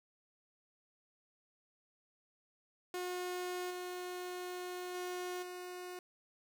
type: tone with level steps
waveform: sawtooth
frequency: 360.7 Hz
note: F#4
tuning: 44 cents flat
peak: -34 / -37 / -35 / -40 dBFS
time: 2.94-5.99 s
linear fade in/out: 2 ms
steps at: 3.7 / 4.94 / 5.42 s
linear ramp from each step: 10 ms
effects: 10-bit

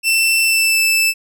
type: tone with pitch glide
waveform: sawtooth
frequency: 2677 to 2639 Hz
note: E7 to E7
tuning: +26 to +1 cents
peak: -9 dBFS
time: 0.03-1.14 s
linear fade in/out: 50 ms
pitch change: -25 cents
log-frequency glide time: 0.42-0.79 s
effects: none

